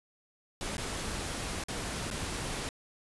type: noise with dropouts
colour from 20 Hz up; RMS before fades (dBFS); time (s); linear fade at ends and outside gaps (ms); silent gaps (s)
pink; -36; 0.61-2.69; 1; 0.769-0.78 / 1.638-1.684 / 2.103-2.111
effects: resampled to 24000 Hz